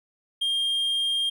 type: tone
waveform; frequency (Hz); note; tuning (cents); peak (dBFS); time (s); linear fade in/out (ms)
triangle; 3212; G7; +41; -21; 0.41-1.3; 10
effects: none